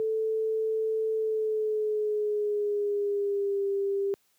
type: tone with pitch glide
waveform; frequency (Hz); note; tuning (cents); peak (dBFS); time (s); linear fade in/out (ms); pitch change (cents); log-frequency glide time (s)
sine; 440 to 396.6; A4 to G4; 0 to +20; -25; 0-4.14; 0; -180; 1.14-3.66
effects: white hiss -69 dBFS RMS until 4.38 s + high-pass 100 Hz 12 dB/octave